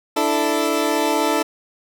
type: chord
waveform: 20% pulse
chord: D suspended second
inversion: none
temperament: equal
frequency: 293.7 / 329.6 / 440 Hz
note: D4 / E4 / A4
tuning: 0 / 0 / 0 cents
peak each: -17 dBFS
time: 0.16-1.43 s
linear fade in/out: 10 ms
effects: none